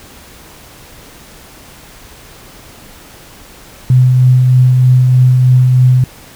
sine tone with tremolo, 127.1 Hz, C3, 50 cents flat, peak -3 dBFS, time 3.9-6.04 s, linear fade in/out 2 ms, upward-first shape triangle, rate 3.2 Hz, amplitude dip 30%, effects pink hiss -37 dBFS RMS until 6.35 s

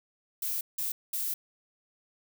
violet noise bursts at uneven times, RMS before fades -32 dBFS, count 3, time 0.42-0.61 / 0.78-0.92 / 1.13-1.34 s, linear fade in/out 5 ms, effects none

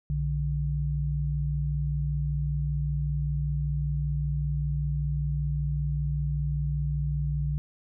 sine tone pair together, 61.5 / 146.67 Hz, B1 / D3, -7 / -2 cents, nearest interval octave + minor third, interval 1505 cents, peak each -29 / -27 dBFS, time 0.1-7.58 s, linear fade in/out 0 ms, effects none

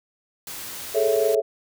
white noise, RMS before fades -35 dBFS, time 0.47-1.35 s, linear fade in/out 2 ms
sine chord, A major seventh, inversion third, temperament equal, 415.3 / 440 / 554.4 / 659.3 Hz, G#4 / A4 / C#5 / E5, 0 / 0 / 0 / 0 cents, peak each -24 / -21 / -25 / -24 dBFS, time 0.94-1.42 s, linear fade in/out 20 ms
effects none

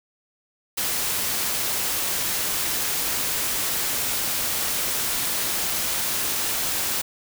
white noise, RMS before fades -25 dBFS, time 0.77-7.02 s, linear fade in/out 10 ms, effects none

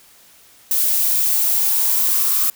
violet noise with high-pass filter sweep, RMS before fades -17 dBFS, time 0.71-2.5 s, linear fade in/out 2 ms, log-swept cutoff 550 to 1200 Hz, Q 7.3, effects white hiss -49 dBFS RMS until 2.55 s

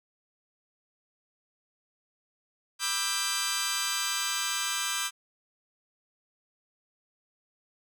10% pulse chord, E minor seventh, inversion second, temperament just, 988.9 / 1186.7 / 1318.5 / 1582.2 Hz, B5 / D6 / E6 / G6, +2 / +18 / 0 / +16 cents, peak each -29 / -26 / -28 / -23 dBFS, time 2.79-5.11 s, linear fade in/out 50 ms, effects none

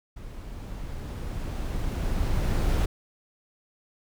brown noise with level ramp, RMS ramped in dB -40 to -22 dBFS, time 0.16-2.86 s, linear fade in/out 10 ms, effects none

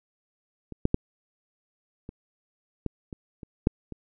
clicks, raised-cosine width 3 ms, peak -25 / -8 / -8 / -25 / -15 / -24 / -27 / -6 / -24 dBFS, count 9, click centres 0.723 / 0.854 / 0.944 / 2.091 / 2.863 / 3.128 / 3.432 / 3.671 / 3.923 s, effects none

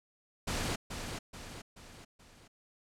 pink noise with echo, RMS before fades -34 dBFS, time 0.47-0.76 s, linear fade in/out 10 ms, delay 430 ms, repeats 4, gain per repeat -6 dB, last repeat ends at 2.48 s, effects low-pass 9000 Hz 12 dB/octave

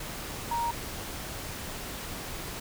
sine tone in noise, 938 Hz, A#5, 11 cents sharp, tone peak -27 dBFS, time 0.51-0.71 s, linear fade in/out 5 ms, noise pink, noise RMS -38 dBFS, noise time 0-2.6 s, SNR +8 dB, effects none

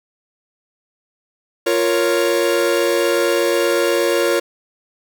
45% pulse chord, Bb minor, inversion second, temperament equal, 349.2 / 466.2 / 554.4 Hz, F4 / Bb4 / Db5, 0 / 0 / 0 cents, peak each -19 dBFS, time 1.66-4.4 s, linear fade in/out 10 ms, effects none

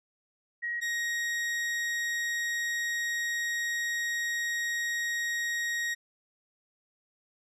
sine / 40% pulse tone pair in turn, 1895 / 1881.9 Hz, A#6 / A#6, +28 / +16 cents, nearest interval unison, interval 12 cents, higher first, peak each -30 / -28 dBFS, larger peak second, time 0.62-0.81 / 0.81-5.95 s, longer second, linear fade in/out 20 ms, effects low-pass 10000 Hz 12 dB/octave

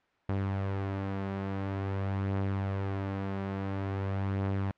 sawtooth beating tone pair, 97.2 / 97.68 Hz, G2 / G2, -14 / -6 cents, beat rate 0.48 Hz, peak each -35 / -27 dBFS, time 0.29-4.71 s, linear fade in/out 0 ms, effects white hiss -69 dBFS RMS until 4.77 s + low-pass 2000 Hz 12 dB/octave

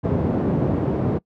pink band-pass noise, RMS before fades -21 dBFS, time 0.03-1.19 s, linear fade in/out 20 ms, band 100 to 460 Hz, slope 12 dB/octave, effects noise-tail reverb RT60 0.1 s tail -23 dB re dry + high-pass 60 Hz 12 dB/octave

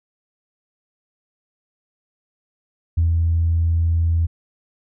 sine tone with ADSR envelope, 83.2 Hz, E2, 17 cents sharp, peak -12 dBFS, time 2.97-4.27 s, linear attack 10 ms, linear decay 130 ms, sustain -2 dB, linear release 19 ms, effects tanh soft clip ceiling -10 dBFS

